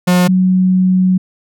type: tone pair in turn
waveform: 45% pulse / sine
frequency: 179.4 / 185.19 Hz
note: F3 / F#3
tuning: +47 / +2 cents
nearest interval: minor second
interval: 55 cents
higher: second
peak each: -8 dBFS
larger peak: neither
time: 0.07-0.28 / 0.28-1.18 s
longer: second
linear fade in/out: 10 ms
effects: none